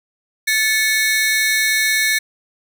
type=ring-modulated tone; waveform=sawtooth; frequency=1975.5 Hz; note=B6; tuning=in tune; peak=-8 dBFS; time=0.47-2.19 s; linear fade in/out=10 ms; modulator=232 Hz; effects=none